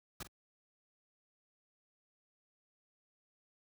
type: noise with echo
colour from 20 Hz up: pink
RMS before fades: -42 dBFS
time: 0.2-0.23 s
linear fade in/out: 5 ms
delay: 44 ms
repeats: 1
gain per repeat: -11 dB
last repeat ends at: 0.274 s
effects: high-pass 60 Hz 12 dB/octave